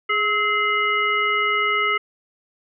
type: harmonic tone with a mistuned harmonic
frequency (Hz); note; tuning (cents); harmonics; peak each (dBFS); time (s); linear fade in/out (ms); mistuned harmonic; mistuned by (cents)
415.3; G#4; 0; 1 / 3 / 5 / 7; -28 / -21 / -21 / -28; 0.09-1.98; 10; 3; +61
effects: none